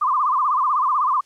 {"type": "tone with vibrato", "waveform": "sine", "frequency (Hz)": 1108.7, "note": "C#6", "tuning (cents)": 0, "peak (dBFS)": -16, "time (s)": [0.01, 1.21], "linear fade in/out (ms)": 10, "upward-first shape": "sine", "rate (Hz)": 16, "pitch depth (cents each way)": 180, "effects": ["white hiss -58 dBFS RMS until 1.25 s", "low-pass 8000 Hz 12 dB/octave"]}